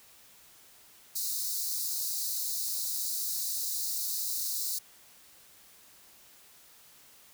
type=high-pass noise; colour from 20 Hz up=white; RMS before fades=-33 dBFS; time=1.15-4.79 s; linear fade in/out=10 ms; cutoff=3900 Hz; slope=96 dB/octave; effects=white hiss -57 dBFS RMS until 7.33 s